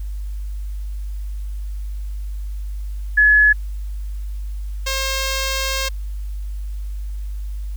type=tone pair in turn; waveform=sine / 5% pulse; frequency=1702 / 535.2 Hz; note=G#6 / C5; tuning=+42 / +39 cents; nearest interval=octave + minor sixth; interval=2003 cents; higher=first; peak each=-9 dBFS; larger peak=neither; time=3.17-3.53 / 4.86-5.89 s; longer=second; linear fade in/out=10 ms; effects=added 50 Hz sine -24 dBFS peak until 7.76 s + white hiss -53 dBFS RMS until 7.76 s